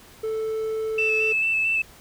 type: tone with pitch glide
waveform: triangle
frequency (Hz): 440 to 436.5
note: A4 to A4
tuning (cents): 0 to -14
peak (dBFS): -22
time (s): 0.23-1.33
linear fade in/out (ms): 10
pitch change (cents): -14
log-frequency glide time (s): 0.93-1.05
type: tone with vibrato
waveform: sine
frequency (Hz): 2637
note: E7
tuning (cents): 0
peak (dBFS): -19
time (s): 0.98-1.82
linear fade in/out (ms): 5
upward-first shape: square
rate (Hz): 4.5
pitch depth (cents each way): 15
effects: tanh soft clip ceiling -13 dBFS + pink hiss -49 dBFS RMS until 2 s